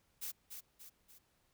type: noise with echo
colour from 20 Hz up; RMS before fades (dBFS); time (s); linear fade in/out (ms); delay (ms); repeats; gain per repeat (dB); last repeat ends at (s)
blue; -42; 0.21-0.32; 20; 290; 3; -6; 1.19
effects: pink hiss -75 dBFS RMS until 1.53 s